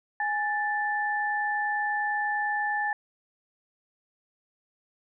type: tone pair together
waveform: sine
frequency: 831.4 / 1760 Hz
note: G#5 / A6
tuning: +2 / 0 cents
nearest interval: octave + minor second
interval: 1298 cents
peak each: -28 dBFS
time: 0.2-2.93 s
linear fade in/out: 2 ms
effects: none